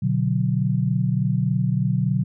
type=chord; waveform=sine; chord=B minor; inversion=none; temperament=equal; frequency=123.47 / 146.83 / 185 Hz; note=B2 / D3 / F#3; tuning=0 / 0 / 0 cents; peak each=-22 / -23 / -23 dBFS; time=0.02-2.24 s; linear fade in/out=10 ms; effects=none